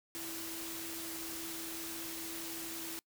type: tone in noise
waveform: sine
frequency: 329.6 Hz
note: E4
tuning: in tune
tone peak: -46 dBFS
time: 0.15-2.99 s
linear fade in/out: 0 ms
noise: white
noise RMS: -43 dBFS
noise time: 0.15-2.99 s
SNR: -6 dB
effects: noise-tail reverb RT60 0.1 s tail -25 dB re dry